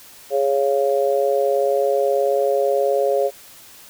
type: chord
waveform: sine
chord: Db major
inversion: second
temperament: just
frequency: 415.8 / 554.4 / 693 Hz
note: Ab4 / Db5 / F5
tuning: +2 / 0 / -14 cents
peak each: -20 / -18 / -24 dBFS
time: 0.3-3.31 s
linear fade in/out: 50 ms
effects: white hiss -44 dBFS RMS until 3.89 s